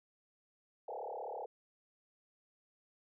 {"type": "tone with frequency modulation", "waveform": "sine", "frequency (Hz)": 657, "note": "E5", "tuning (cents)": -6, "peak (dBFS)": -40, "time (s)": [0.88, 1.46], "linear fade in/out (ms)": 5, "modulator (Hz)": 35.8, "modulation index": 5.9, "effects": []}